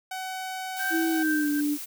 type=tone; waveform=sawtooth; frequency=752 Hz; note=F#5; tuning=28 cents sharp; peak=-28 dBFS; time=0.11-1.23 s; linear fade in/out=5 ms
type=noise; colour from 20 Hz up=blue; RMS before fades=-37 dBFS; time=0.76-1.86 s; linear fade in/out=20 ms
type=tone with tremolo; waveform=sine; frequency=1564 Hz; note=G6; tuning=4 cents flat; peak=-25 dBFS; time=0.79-1.61 s; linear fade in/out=10 ms; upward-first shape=triangle; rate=2.4 Hz; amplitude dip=85%
type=tone with pitch glide; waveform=sine; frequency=327.3 to 293.3 Hz; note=E4 to D4; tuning=-12 to -2 cents; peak=-23 dBFS; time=0.9-1.78 s; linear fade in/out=50 ms; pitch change=-190 cents; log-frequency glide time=1.09-1.48 s
effects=none